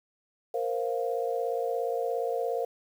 sine chord, Bb suspended second, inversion none, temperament equal, 466.2 / 523.3 / 698.5 Hz, Bb4 / C5 / F5, 0 / 0 / 0 cents, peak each -30 / -32 / -33 dBFS, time 0.54-2.65 s, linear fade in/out 5 ms, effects 9-bit

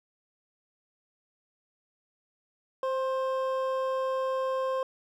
triangle tone pair together, 524 / 1059 Hz, C5 / C6, +2 / +21 cents, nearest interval octave, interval 1219 cents, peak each -26 / -31 dBFS, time 2.83-4.83 s, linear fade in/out 2 ms, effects none

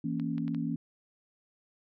sine chord, A# diminished, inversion second, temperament equal, 164.81 / 233.1 / 277.2 Hz, E3 / A#3 / C#4, 0 / 0 / 0 cents, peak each -34 dBFS, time 0.04-0.76 s, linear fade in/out 5 ms
clicks, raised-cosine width 0.3 ms, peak -32 dBFS, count 4, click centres 0.198 / 0.381 / 0.48 / 0.547 s
effects none

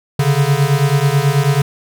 square beating tone pair, 136.8 / 146 Hz, C#3 / D3, -23 / -10 cents, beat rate 9.2 Hz, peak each -15 dBFS, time 0.19-1.62 s, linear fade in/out 5 ms, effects none

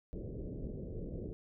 pink low-pass noise, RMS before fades -42 dBFS, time 0.13-1.33 s, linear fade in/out 0 ms, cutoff 530 Hz, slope 48 dB/octave, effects none

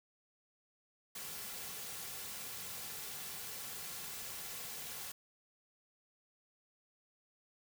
white noise with comb filter, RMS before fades -45 dBFS, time 1.15-5.12 s, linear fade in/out 5 ms, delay 3.2 ms, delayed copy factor -0.5, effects none

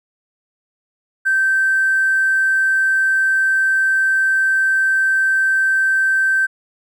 triangle tone with hard clipping, 1555 Hz, G6, 14 cents flat, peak -13 dBFS, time 1.25-6.47 s, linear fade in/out 20 ms, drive 3 dB, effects none

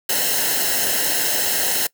white noise with comb filter, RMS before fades -20 dBFS, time 0.09-1.87 s, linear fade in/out 5 ms, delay 0.85 ms, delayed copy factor -0.75, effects noise-tail reverb RT60 0.1 s tail -22 dB re dry

